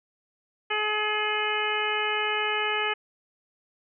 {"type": "harmonic tone with a mistuned harmonic", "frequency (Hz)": 424.5, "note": "G#4", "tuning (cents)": 38, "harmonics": [1, 2, 3, 4, 5, 6, 7], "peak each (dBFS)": [-32, -32, -32, -32, -32, -32, -32], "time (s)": [0.7, 2.94], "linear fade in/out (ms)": 10, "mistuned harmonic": 6, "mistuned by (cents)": -25, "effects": []}